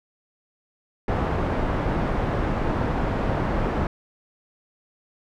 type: low-pass noise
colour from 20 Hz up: pink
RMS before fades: -24 dBFS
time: 1.08-3.87 s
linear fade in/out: 2 ms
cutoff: 1200 Hz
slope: 12 dB/octave
effects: none